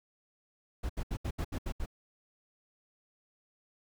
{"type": "noise bursts", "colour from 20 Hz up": "brown", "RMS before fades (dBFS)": -34, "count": 8, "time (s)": [0.83, 1.861], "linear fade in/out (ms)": 10, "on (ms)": 65, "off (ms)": 73, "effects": []}